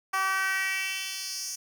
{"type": "tone with high-pass filter sweep", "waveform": "10% pulse", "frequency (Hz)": 382.8, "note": "G4", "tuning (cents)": -41, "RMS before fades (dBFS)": -30, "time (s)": [0.13, 1.56], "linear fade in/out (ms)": 10, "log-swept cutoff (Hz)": [980, 6400], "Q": 2.6, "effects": ["9-bit"]}